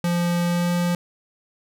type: tone with pitch glide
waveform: square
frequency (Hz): 173.5 to 174.91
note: F3 to F3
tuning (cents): -11 to +3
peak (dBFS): -20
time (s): 0.04-0.95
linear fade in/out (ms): 2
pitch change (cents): +14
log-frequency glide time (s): 0.45-0.73
effects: none